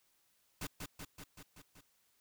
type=noise with echo; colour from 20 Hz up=pink; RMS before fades=-41 dBFS; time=0.61-0.67 s; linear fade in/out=5 ms; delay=190 ms; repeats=6; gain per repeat=-3 dB; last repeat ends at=1.81 s; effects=white hiss -74 dBFS RMS until 2.2 s